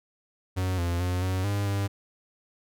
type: tone with pitch steps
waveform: 45% pulse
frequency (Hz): 92.6 / 86.5 / 90.1 / 93.3 / 101.1 / 99.9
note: F#2 / F2 / F#2 / F#2 / G#2 / G2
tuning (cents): +2 / -16 / -45 / +15 / -46 / +33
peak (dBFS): -25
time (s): 0.56-1.88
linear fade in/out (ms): 20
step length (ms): 220
effects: none